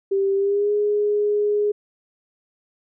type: tone with pitch glide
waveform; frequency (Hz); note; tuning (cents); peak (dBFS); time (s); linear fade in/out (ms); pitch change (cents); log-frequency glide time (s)
sine; 392 to 415.3; G4 to G#4; 0 to 0; -17; 0.11-1.72; 10; +100; 0.35-0.72
effects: none